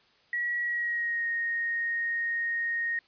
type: tone with pitch glide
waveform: sine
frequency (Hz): 1922 to 1861.9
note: B6 to A#6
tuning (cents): -48 to -3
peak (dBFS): -27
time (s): 0.33-2.99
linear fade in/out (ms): 2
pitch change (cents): -55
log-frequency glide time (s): 0.61-1.27
effects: white hiss -63 dBFS RMS until 3.07 s + resampled to 11025 Hz